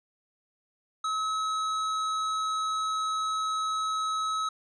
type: tone with tanh clipping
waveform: sine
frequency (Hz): 1286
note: E6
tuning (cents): -43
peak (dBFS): -29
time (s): 1.04-4.49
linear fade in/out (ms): 5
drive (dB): 15
effects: resampled to 22050 Hz